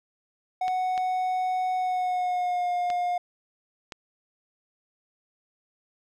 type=tone with pitch glide; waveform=triangle; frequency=740 to 711.9 Hz; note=F#5 to F5; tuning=0 to +33 cents; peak=-22 dBFS; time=0.61-3.18 s; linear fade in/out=5 ms; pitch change=-67 cents; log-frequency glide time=1.76-2.71 s
type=clicks; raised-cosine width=0.2 ms; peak=-19 dBFS; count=4; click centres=0.681 / 0.978 / 2.902 / 3.922 s
effects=none